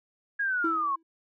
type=linear sweep; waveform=sine; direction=down; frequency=1661.2 to 1059 Hz; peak=-25 dBFS; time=0.39-0.96 s; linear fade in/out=10 ms
type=tone with exponential decay; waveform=triangle; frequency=327.3 Hz; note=E4; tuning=12 cents flat; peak=-23 dBFS; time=0.64-1.03 s; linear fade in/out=5 ms; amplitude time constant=84 ms
effects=none